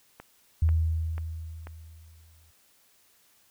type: click train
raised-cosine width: 0.5 ms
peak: -27 dBFS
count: 4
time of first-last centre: 0.2-1.671 s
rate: 2.04 Hz
type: tone with exponential decay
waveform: sine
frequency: 80.8 Hz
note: E2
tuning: 34 cents flat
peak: -18 dBFS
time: 0.62-2.51 s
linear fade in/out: 5 ms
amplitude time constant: 410 ms
effects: white hiss -63 dBFS RMS until 3.5 s